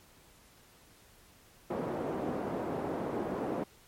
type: band-pass noise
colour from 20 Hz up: pink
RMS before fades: -35 dBFS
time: 1.7-3.64 s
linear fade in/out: 5 ms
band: 240 to 680 Hz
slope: 12 dB/octave
effects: pink hiss -60 dBFS RMS until 3.87 s + MP3 64 kbps